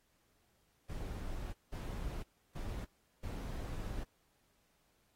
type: noise bursts at uneven times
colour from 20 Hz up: brown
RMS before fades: -41 dBFS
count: 4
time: 0.89-1.53 / 1.72-2.23 / 2.55-2.85 / 3.23-4.04 s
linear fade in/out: 10 ms
effects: pink hiss -75 dBFS RMS until 5.15 s + AAC 48 kbps